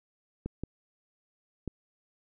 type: clicks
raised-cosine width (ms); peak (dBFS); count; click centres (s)
3; -21; 3; 0.46 / 0.636 / 1.677
effects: none